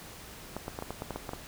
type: clicks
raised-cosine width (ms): 1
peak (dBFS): -21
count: 10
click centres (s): 0.566 / 0.681 / 0.789 / 0.824 / 0.906 / 1.021 / 1.107 / 1.16 / 1.292 / 1.334
effects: pink hiss -47 dBFS RMS until 1.47 s